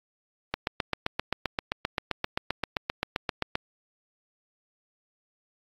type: click train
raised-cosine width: 0.3 ms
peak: -10 dBFS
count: 24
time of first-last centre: 0.54-3.554 s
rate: 7.63 Hz
effects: AAC 32 kbps